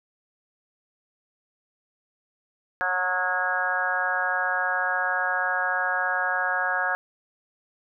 harmonic tone with a mistuned harmonic, 182.9 Hz, F#3, 20 cents flat, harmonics 3 / 4 / 5 / 6 / 7 / 8 / 9, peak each -35 / -30 / -33 / -35 / -33 / -29 / -26 dBFS, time 2.81-6.95 s, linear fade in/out 0 ms, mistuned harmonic 8, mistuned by -16 cents, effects none

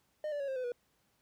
triangle tone with pitch steps, 609 / 581.8 / 555.9 / 531.1 / 507.4 / 484.8 Hz, D#5 / D5 / C#5 / C5 / B4 / B4, -37 / -16 / +5 / +26 / +47 / -32 cents, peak -32 dBFS, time 0.24-0.72 s, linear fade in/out 2 ms, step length 80 ms, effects pink hiss -74 dBFS RMS until 1.21 s + high-pass 60 Hz 12 dB/octave

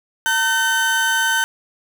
35% pulse tone pair together, 906.9 / 1530 Hz, A#5 / G6, -48 / -42 cents, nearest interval major sixth, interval 906 cents, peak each -21 / -15 dBFS, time 0.26-1.44 s, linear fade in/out 0 ms, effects none

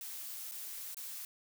blue noise with dropouts, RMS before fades -44 dBFS, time 0.01-1.25 s, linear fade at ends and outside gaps 1 ms, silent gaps 0.513-0.519 / 0.945-0.969 s, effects none

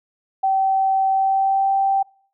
sine tone with pitch glide, 771 to 780.9 Hz, G5 to G5, -29 to -7 cents, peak -15 dBFS, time 0.43-2.03 s, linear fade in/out 10 ms, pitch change +22 cents, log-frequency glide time 1.09-1.71 s, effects noise-tail reverb RT60 0.5 s tail -23 dB re dry

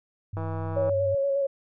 sine tone with pitch glide, 100 to 96.98 Hz, G2 to G2, +35 to -18 cents, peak -30 dBFS, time 0.33-1.15 s, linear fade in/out 5 ms, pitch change -53 cents, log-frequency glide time 0.66-0.79 s
click train, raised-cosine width 1 ms, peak -22 dBFS, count 86, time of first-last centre 0.37-0.895 s, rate 162 Hz
sine tone with vibrato, 554.4 Hz, C#5, in tune, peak -22 dBFS, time 0.76-1.47 s, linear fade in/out 10 ms, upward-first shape square, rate 8.4 Hz, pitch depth 19 cents each way
effects none

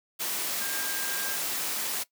sine tone in noise, 1604 Hz, G6, 39 cents sharp, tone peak -37 dBFS, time 0.6-1.37 s, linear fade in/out 20 ms, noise white, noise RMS -31 dBFS, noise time 0.19-2.04 s, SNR -9 dB, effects noise-tail reverb RT60 0.1 s tail -19 dB re dry + high-pass 200 Hz 12 dB/octave

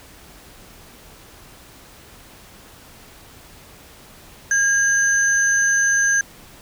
sine tone pair together, 1627 / 6185 Hz, G#6 / G8, -36 / -24 cents, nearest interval octave + major seventh, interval 2312 cents, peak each -15 / -19 dBFS, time 4.51-6.21 s, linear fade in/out 2 ms, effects tanh soft clip ceiling -8 dBFS + pink hiss -45 dBFS RMS until 6.61 s

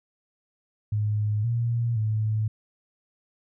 sine tone with pitch steps, 105.6 / 117.6 / 108.5 Hz, G#2 / A#2 / A2, +29 / +16 / -24 cents, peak -22 dBFS, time 0.92-2.48 s, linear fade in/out 5 ms, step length 520 ms, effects none

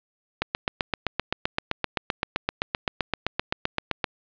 click train, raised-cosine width 0.3 ms, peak -7 dBFS, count 29, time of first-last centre 0.42-4.042 s, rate 7.73 Hz, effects resampled to 11025 Hz + 7-bit

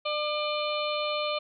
harmonic tone, 599 Hz, D5, 34 cents sharp, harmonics 1 / 2 / 4 / 5 / 6 / 7, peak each -30 / -33 / -36 / -37 / -38 / -38 dBFS, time 0.05-1.39 s, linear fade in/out 10 ms, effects none

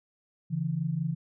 sine tone pair together, 140.89 / 166 Hz, C#3 / E3, +28 / +12 cents, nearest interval minor third, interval 284 cents, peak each -31 / -29 dBFS, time 0.5-1.15 s, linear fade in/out 20 ms, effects none

